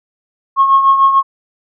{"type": "tone with tremolo", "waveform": "sine", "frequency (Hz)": 1087, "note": "C#6", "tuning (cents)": -34, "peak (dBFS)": -3, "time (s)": [0.56, 1.23], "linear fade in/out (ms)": 50, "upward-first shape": "triangle", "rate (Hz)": 6.7, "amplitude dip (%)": 65, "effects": ["tanh soft clip ceiling 0 dBFS"]}